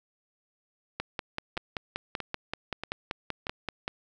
two click trains, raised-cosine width 0.3 ms, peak -18 / -15 dBFS, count 4 / 16, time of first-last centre 1.57-3.469 / 1-3.879 s, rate 1.58 / 5.21 Hz, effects none

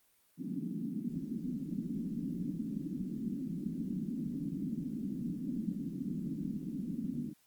white band-pass noise, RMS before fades -38 dBFS, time 0.37-7.34 s, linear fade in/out 50 ms, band 160 to 280 Hz, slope 48 dB/octave, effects white hiss -70 dBFS RMS until 7.46 s + Opus 32 kbps

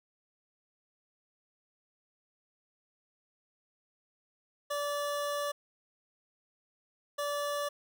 25% pulse tone pair in turn, 579 / 579 Hz, D5 / D5, -25 / -25 cents, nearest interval unison, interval 0 cents, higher neither, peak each -28 dBFS, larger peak neither, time 4.7-5.52 / 7.18-7.69 s, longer first, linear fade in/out 10 ms, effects none

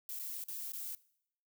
violet noise with dropouts, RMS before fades -42 dBFS, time 0.09-0.95 s, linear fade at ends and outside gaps 1 ms, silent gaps 0.19-0.195 / 0.439-0.483 / 0.72-0.734 s, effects noise-tail reverb RT60 0.7 s tail -21 dB re dry

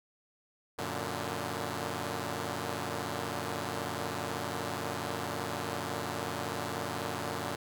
5% pulse chord, Gb augmented, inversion none, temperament equal, 92.5 / 116.54 / 146.83 Hz, Gb2 / Bb2 / D3, 0 / 0 / 0 cents, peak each -27 dBFS, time 0.78-7.56 s, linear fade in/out 10 ms, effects none

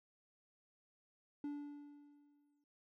triangle tone with exponential decay, 290 Hz, D4, 22 cents flat, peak -37 dBFS, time 1.44-2.64 s, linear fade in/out 2 ms, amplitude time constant 260 ms, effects none

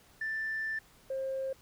sine tone pair in turn, 1770 / 532.5 Hz, A6 / C5, +10 / +30 cents, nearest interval octave + major sixth, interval 2080 cents, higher first, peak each -31 / -31 dBFS, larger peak neither, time 0.21-0.79 / 1.1-1.53 s, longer first, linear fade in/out 5 ms, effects tanh soft clip ceiling -28 dBFS + pink hiss -61 dBFS RMS until 1.61 s

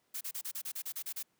blue noise bursts, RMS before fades -39 dBFS, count 11, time 0.14-1.23 s, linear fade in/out 10 ms, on 70 ms, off 32 ms, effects pink hiss -75 dBFS RMS until 1.39 s + high-pass 150 Hz 12 dB/octave

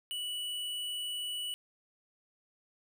triangle tone with hard clipping, 2951 Hz, F#7, 5 cents flat, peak -36 dBFS, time 0.11-1.54 s, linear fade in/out 0 ms, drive 17 dB, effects none

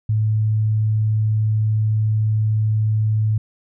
sine tone, 108.3 Hz, A2, 27 cents flat, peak -15 dBFS, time 0.09-3.38 s, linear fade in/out 5 ms, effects none

